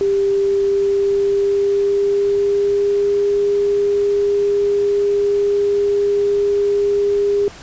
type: tone with pitch glide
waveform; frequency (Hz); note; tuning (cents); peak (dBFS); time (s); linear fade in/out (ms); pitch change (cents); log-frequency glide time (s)
sine; 396.2 to 405.2; G4 to G#4; +18 to -43; -13; 0.01-7.48; 0; +39; 0.44-3.31
effects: pink hiss -38 dBFS RMS until 7.62 s + resampled to 16000 Hz